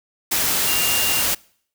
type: tone in noise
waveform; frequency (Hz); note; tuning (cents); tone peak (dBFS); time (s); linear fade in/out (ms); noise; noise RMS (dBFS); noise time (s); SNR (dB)
sine; 2794; F7; 0; -24; 0.67-1.22; 10; white; -20; 0.31-1.35; -7
effects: noise-tail reverb RT60 0.6 s tail -25 dB re dry